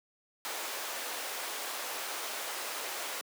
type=high-pass noise; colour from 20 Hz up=pink; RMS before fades=-38 dBFS; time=0.45-3.21 s; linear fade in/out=0 ms; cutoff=530 Hz; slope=12 dB/octave; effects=high-pass 300 Hz 12 dB/octave